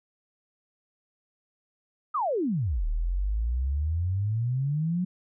sine exponential two-way sweep, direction down then up, 1316 to 36.92 to 185.7 Hz, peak -24 dBFS, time 2.14-5.05 s, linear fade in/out 10 ms, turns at 2.86 s, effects none

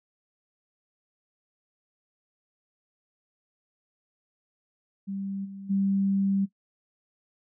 sine tone with level steps, 196 Hz, G3, in tune, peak -30 / -38 / -22 dBFS, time 5.07-6.46 s, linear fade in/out 20 ms, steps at 5.44 / 5.69 s, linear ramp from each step 20 ms, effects noise-tail reverb RT60 0.1 s tail -17 dB re dry

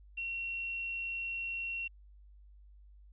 sine tone with quantisation, 2731 Hz, F7, 39 cents flat, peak -35 dBFS, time 0.17-1.88 s, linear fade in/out 10 ms, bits 10, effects added 50 Hz sine -54 dBFS peak until 3.12 s + resampled to 8000 Hz

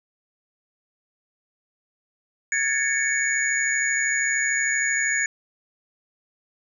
sine tone cluster, 1657 / 1790 / 2228 / 6820 Hz, G#6 / A6 / C#7 / G#8, -4 / +29 / +8 / +45 cents, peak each -26 dBFS, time 2.52-5.26 s, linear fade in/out 2 ms, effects none

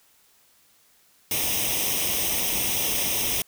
white noise with comb filter, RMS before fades -25 dBFS, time 1.31-3.42 s, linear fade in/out 2 ms, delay 0.34 ms, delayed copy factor +0.75, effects white hiss -60 dBFS RMS until 3.47 s

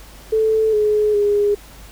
sine tone with pitch steps, 439.1 / 422.9 / 410.7 Hz, A4 / G#4 / G#4, -4 / +31 / -19 cents, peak -13 dBFS, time 0.32-1.55 s, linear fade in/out 10 ms, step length 410 ms, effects added 50 Hz sine -42 dBFS peak until 1.91 s + pink hiss -43 dBFS RMS until 1.91 s

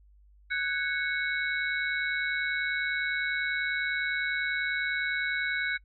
sine tone cluster, 1491 / 1641 / 2210 / 3871 Hz, F#6 / G#6 / C#7 / B7, +13 / -21 / -6 / -35 cents, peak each -31 / -34 / -31 / -39 dBFS, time 0.5-5.78 s, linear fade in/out 20 ms, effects noise-tail reverb RT60 0.1 s tail -23 dB re dry + added 50 Hz sine -55 dBFS peak until 5.84 s

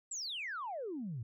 sine exponential sweep, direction down, 7902 to 105.2 Hz, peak -37 dBFS, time 0.11-1.23 s, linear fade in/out 5 ms, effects tanh soft clip ceiling -33 dBFS

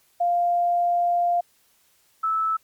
sine tone pair in turn, 698.5 / 1309.5 Hz, F5 / E6, 0 / -12 cents, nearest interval major seventh, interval 1088 cents, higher second, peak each -18 / -20 dBFS, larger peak first, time 0.2-1.41 / 2.23-2.57 s, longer first, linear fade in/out 10 ms, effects white hiss -62 dBFS RMS until 2.63 s + MP3 96 kbps

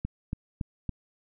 click train, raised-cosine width 5 ms, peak -18 dBFS, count 4, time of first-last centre 0.05-0.893 s, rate 3.56 Hz, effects none

